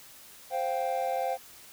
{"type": "chord", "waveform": "triangle", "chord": "C suspended fourth", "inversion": "none", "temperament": "equal with one note detuned", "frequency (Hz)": [523.3, 702.1, 784], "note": ["C5", "F5", "G5"], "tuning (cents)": [0, 9, 0], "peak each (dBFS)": -30, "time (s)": [0.5, 1.38], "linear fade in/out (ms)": 50, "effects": ["white hiss -51 dBFS RMS until 1.72 s"]}